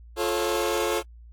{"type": "chord", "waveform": "sawtooth", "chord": "F augmented", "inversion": "none", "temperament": "just", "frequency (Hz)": [349.2, 436.5, 545.7], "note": ["F4", "A4", "C#5"], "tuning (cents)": [0, -14, -27], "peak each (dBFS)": [-24, -23, -25], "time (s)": [0.16, 1.03], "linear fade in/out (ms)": 50, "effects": ["added 58 Hz sine -44 dBFS peak until 1.32 s", "AAC 64 kbps"]}